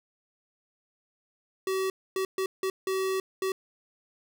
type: tone bursts at uneven times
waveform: square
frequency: 380.7 Hz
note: F#4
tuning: 49 cents sharp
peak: -27 dBFS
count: 6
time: 1.67-1.9 / 2.16-2.25 / 2.38-2.46 / 2.63-2.7 / 2.87-3.2 / 3.42-3.52 s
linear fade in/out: 2 ms
effects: none